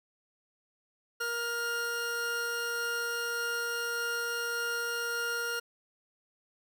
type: tone pair together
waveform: 40% pulse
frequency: 470.9 / 1411 Hz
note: A#4 / F6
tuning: +18 / +17 cents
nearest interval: octave + perfect fifth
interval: 1899 cents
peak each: -37 / -31 dBFS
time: 1.2-5.6 s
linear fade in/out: 10 ms
effects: none